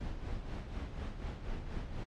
brown noise with tremolo, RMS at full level -38 dBFS, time 0-2.04 s, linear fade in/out 10 ms, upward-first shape sine, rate 4.1 Hz, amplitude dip 55%, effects low-pass 5000 Hz 12 dB/octave + AAC 48 kbps

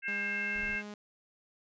harmonic tone, 533 Hz, C5, 32 cents sharp, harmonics 3 / 4 / 5, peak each -35 / -36 / -37 dBFS, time 0.02-0.83 s, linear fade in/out 50 ms
sawtooth tone with pitch glide, 203.6 to 207.8 Hz, G#3 to G#3, -34 to +1 cents, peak -38 dBFS, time 0.08-0.94 s, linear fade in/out 2 ms, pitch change +35 cents, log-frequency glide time 0.2-0.78 s
brown noise, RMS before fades -47 dBFS, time 0.55-0.76 s, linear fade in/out 10 ms
effects resampled to 16000 Hz

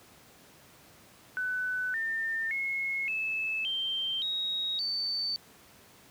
sine tone with pitch steps, 1500 / 1804.5 / 2171 / 2612 / 3142 / 3780 / 4547 Hz, F#6 / A6 / C#7 / E7 / G7 / A#7 / C#8, +23 / +43 / -37 / -17 / +3 / +23 / +43 cents, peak -29 dBFS, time 1.37-5.36 s, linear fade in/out 0 ms, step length 570 ms, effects pink hiss -56 dBFS RMS until 6.1 s + high-pass 100 Hz 12 dB/octave

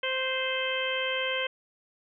harmonic tone with a mistuned harmonic, 521 Hz, C5, 7 cents flat, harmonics 1 / 2 / 3 / 4 / 5 / 6, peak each -32 / -38 / -35 / -34 / -35 / -33 dBFS, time 0.03-1.47 s, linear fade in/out 5 ms, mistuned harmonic 2, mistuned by +19 cents, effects none

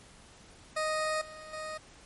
20% pulse tone with level steps, 622.3 Hz, D#5, in tune, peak -24 / -40 / -32 dBFS, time 0.76-1.78 s, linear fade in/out 10 ms, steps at 1.21 / 1.53 s, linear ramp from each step 5 ms, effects pink hiss -55 dBFS RMS until 2.05 s + MP3 48 kbps

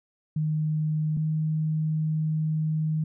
sine tone pair in turn, 154.5 / 156.11 Hz, D#3 / D#3, -12 / +6 cents, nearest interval unison, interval 18 cents, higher second, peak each -23 dBFS, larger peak neither, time 0.36-1.17 / 1.17-3.04 s, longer second, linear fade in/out 5 ms, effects none

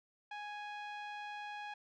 sawtooth tone with low-pass filter, 830.6 Hz, G#5, in tune, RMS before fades -45 dBFS, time 0.31-1.74 s, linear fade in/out 5 ms, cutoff 2800 Hz, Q 1.3, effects none

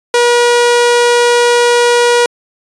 sawtooth tone, 480.5 Hz, B4, 48 cents flat, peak -3 dBFS, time 0.14-2.26 s, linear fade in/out 2 ms, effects resampled to 22050 Hz

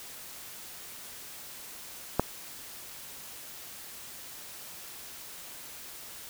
click, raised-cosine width 1 ms, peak -8 dBFS, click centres 2.196 s, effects white hiss -45 dBFS RMS until 6.29 s

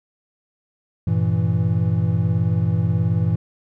triangle chord, E diminished, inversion first, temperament equal, 98 / 116.54 / 164.81 Hz, G2 / Bb2 / E3, 0 / 0 / 0 cents, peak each -19 dBFS, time 1.07-3.36 s, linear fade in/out 5 ms, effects none

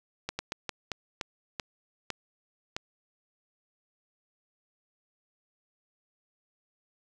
slowing click train, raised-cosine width 0.2 ms, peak -15 dBFS, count 9, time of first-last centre 0.29-2.765 s, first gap 100 ms, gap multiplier 1.31, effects none

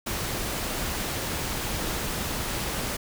pink noise, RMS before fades -30 dBFS, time 0.06-2.97 s, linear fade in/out 10 ms, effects none

